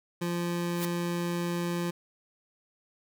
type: tone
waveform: 25% pulse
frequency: 173.2 Hz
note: F3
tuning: 14 cents flat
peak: -25 dBFS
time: 0.21-1.91 s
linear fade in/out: 10 ms
type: noise with exponential growth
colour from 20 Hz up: white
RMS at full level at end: -32 dBFS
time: 0.69-0.85 s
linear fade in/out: 0 ms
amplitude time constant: 34 ms
effects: none